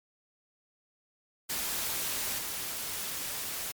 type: noise with level steps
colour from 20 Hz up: white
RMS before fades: -33 / -36 dBFS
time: 1.49-3.72 s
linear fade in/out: 10 ms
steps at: 2.38 s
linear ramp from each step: 10 ms
effects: MP3 96 kbps